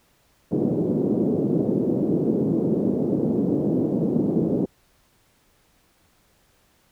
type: band-pass noise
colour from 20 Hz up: pink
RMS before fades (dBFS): -22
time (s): 0.51-4.66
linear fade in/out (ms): 10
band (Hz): 170 to 420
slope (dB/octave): 24
effects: pink hiss -62 dBFS RMS until 6.91 s